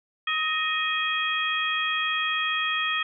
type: tone cluster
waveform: sine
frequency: 1263 / 1858 / 2503 / 3256 Hz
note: D#6 / A#6 / D#7 / G#7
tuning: +26 / -6 / +10 / -35 cents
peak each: -29 dBFS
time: 0.27-3.03 s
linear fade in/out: 5 ms
effects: none